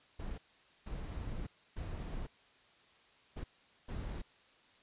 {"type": "noise bursts at uneven times", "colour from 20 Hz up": "brown", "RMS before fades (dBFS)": -41, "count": 5, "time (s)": [[0.19, 0.38], [0.86, 1.47], [1.76, 2.27], [3.36, 3.44], [3.88, 4.22]], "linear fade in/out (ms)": 10, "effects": ["white hiss -65 dBFS RMS until 4.82 s", "resampled to 8000 Hz"]}